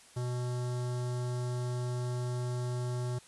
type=tone with notch filter; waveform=square; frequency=123.47 Hz; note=B2; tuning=in tune; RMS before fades=-34 dBFS; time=0.16-3.19 s; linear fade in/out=10 ms; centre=2400 Hz; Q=0.79; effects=white hiss -57 dBFS RMS until 3.27 s + resampled to 24000 Hz